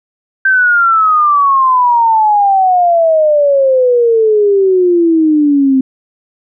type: exponential sweep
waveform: sine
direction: down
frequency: 1568 to 260.3 Hz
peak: -6 dBFS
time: 0.45-5.81 s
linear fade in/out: 5 ms
effects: none